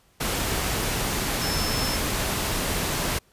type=tone in noise; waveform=sine; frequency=5274 Hz; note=E8; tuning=in tune; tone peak=-30 dBFS; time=1.41-1.97 s; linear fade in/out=10 ms; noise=pink; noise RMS=-26 dBFS; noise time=0.2-3.19 s; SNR=-7 dB; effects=pink hiss -61 dBFS RMS until 3.32 s + resampled to 32000 Hz